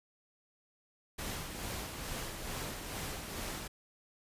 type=noise with tremolo; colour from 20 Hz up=pink; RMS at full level=-39 dBFS; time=1.18-3.68 s; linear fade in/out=10 ms; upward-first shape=sine; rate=2.3 Hz; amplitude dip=40%; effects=resampled to 32000 Hz